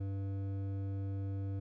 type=tone with hard clipping; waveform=sine; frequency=98 Hz; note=G2; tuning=in tune; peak=-37 dBFS; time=0-1.6 s; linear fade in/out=10 ms; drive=10 dB; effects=none